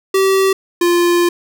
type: tone pair in turn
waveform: square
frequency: 385.4 / 347.8 Hz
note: G4 / F4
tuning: -29 / -7 cents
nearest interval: major second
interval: 178 cents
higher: first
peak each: -11 dBFS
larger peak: neither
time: 0.14-0.53 / 0.81-1.29 s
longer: second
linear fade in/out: 5 ms
effects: none